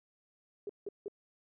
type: tone bursts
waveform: sine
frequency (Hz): 406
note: G#4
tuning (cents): -39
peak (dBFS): -36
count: 3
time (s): 0.67-1.082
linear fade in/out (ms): 2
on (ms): 24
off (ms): 170
effects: none